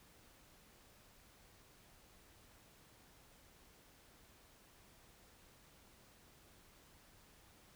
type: silence
effects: pink hiss -65 dBFS RMS until 7.75 s